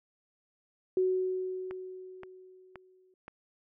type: tone with exponential decay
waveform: sine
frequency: 371.7 Hz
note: F#4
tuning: 8 cents sharp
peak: -23 dBFS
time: 0.97-3.14 s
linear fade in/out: 2 ms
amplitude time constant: 470 ms
type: click train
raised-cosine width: 0.5 ms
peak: -29 dBFS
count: 4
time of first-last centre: 1.71-3.281 s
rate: 1.91 Hz
effects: none